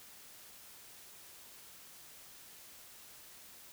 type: silence
effects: white hiss -55 dBFS RMS until 3.72 s